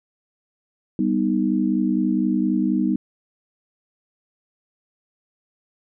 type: chord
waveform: sine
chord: G augmented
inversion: none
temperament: equal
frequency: 196 / 246.9 / 311.1 Hz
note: G3 / B3 / D#4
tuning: 0 / 0 / 0 cents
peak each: -22 dBFS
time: 0.99-2.96 s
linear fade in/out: 2 ms
effects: none